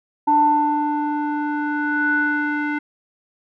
square tone with low-pass filter sweep, 296.1 Hz, D4, 14 cents sharp, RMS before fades -20 dBFS, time 0.27-2.79 s, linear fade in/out 10 ms, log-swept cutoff 860 to 1800 Hz, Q 9.9, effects none

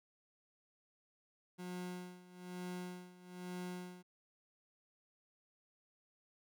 30% pulse tone with tremolo, 180 Hz, F#3, 47 cents flat, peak -39 dBFS, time 1.58-4.03 s, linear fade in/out 20 ms, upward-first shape sine, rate 1.1 Hz, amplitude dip 85%, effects none

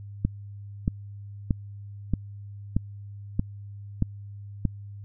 click train, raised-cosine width 5 ms, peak -10 dBFS, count 8, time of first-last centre 0.25-4.653 s, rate 1.59 Hz, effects added 101 Hz sine -38 dBFS peak until 5.04 s

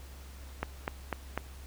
click train, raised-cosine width 0.5 ms, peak -16 dBFS, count 4, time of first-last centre 0.63-1.376 s, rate 4.02 Hz, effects added 67 Hz sine -45 dBFS peak until 1.66 s + pink hiss -54 dBFS RMS until 1.66 s

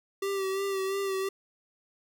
square tone with vibrato, 389 Hz, G4, 13 cents flat, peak -29 dBFS, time 0.22-1.29 s, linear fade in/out 5 ms, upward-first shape sine, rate 2.9 Hz, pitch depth 33 cents each way, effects none

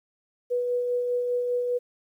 sine tone with tremolo, 490 Hz, B4, 14 cents flat, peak -22 dBFS, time 0.5-1.79 s, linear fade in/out 20 ms, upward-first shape sine, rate 5 Hz, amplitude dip 30%, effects 10-bit

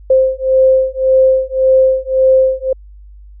sine beating tone pair, 523.3 / 525.1 Hz, C5 / C5, 0 / +6 cents, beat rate 1.8 Hz, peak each -11 dBFS, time 0.1-2.73 s, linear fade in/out 5 ms, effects added 50 Hz sine -34 dBFS peak until 3.4 s

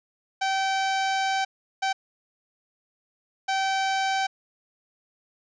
sawtooth tone bursts at uneven times, 772 Hz, G5, 27 cents flat, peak -19 dBFS, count 3, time 0.41-1.45 / 1.82-1.93 / 3.48-4.27 s, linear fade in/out 10 ms, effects resampled to 16000 Hz + 10-bit

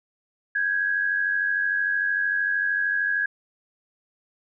sine tone pair together, 1568 / 1661.2 Hz, G6 / G#6, 0 / 0 cents, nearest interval minor second, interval 100 cents, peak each -28 / -22 dBFS, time 0.55-3.26 s, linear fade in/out 5 ms, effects none

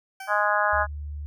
20% pulse tone with exponential decay, 770 Hz, G5, 31 cents flat, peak -29 dBFS, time 0.2-0.66 s, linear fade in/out 5 ms, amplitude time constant 100 ms
harmonic tone, 207.7 Hz, G#3, in tune, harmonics 3 / 4 / 5 / 6 / 7 / 8, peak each -27 / -27 / -27 / -27 / -27 / -27 dBFS, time 0.27-0.87 s, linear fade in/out 50 ms
sine tone, 73.42 Hz, D2, in tune, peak -31 dBFS, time 0.73-1.26 s, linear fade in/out 0 ms
effects none

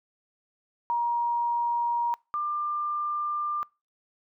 sine tone pair in turn, 947 / 1193.1 Hz, A#5 / D6, +27 / +27 cents, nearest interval major third, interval 400 cents, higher second, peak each -23 / -26 dBFS, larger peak first, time 0.9-2.14 / 2.34-3.63 s, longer second, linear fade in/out 0 ms, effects noise-tail reverb RT60 0.3 s tail -26 dB re dry

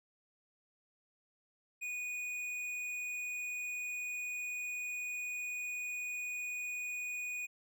sine tone with tanh clipping, 2469 Hz, D#7, 14 cents flat, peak -39 dBFS, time 1.81-7.47 s, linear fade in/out 20 ms, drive 12 dB, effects none

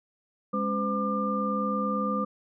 sine tone cluster, 206.2 / 275 / 510 / 1197 Hz, G#3 / C#4 / C5 / D6, -12 / -14 / -44 / +33 cents, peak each -29 / -36 / -32 / -29 dBFS, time 0.53-2.25 s, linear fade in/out 10 ms, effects none

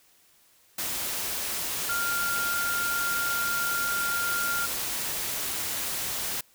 sine tone in noise, 1396.9 Hz, F6, in tune, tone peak -27 dBFS, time 1.89-4.66 s, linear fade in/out 5 ms, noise white, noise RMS -31 dBFS, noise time 0.78-6.41 s, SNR +1 dB, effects white hiss -61 dBFS RMS until 6.54 s

